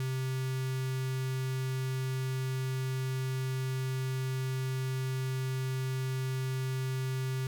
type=tone with notch filter; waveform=square; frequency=130.81 Hz; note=C3; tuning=in tune; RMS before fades=-33 dBFS; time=0-7.47 s; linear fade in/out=2 ms; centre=700 Hz; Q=1; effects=none